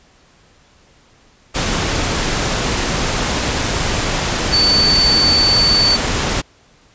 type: tone in noise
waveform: sine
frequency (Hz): 4519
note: C#8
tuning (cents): +33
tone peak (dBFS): -11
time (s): 4.52-5.97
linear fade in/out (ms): 20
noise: pink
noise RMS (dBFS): -18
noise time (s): 1.54-6.42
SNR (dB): +4
effects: pink hiss -51 dBFS RMS until 6.94 s + resampled to 16000 Hz